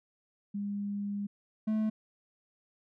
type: tone pair in turn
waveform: sine / triangle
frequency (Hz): 202.7 / 216.8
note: G#3 / A3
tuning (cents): -42 / -25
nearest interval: minor second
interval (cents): 117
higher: second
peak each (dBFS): -32 / -25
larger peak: second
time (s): 0.54-1.27 / 1.67-1.9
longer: first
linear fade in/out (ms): 10
effects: none